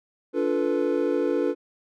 triangle chord, B half-diminished seventh, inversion first, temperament equal with one note detuned, 289.1 / 349.2 / 440 / 493.9 Hz, D4 / F4 / A4 / B4, -27 / 0 / 0 / 0 cents, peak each -25 dBFS, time 0.33-1.55 s, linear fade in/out 50 ms, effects none

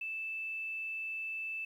sine tone with quantisation, 2637 Hz, E7, in tune, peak -36 dBFS, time 0.01-1.65 s, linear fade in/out 5 ms, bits 11, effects none

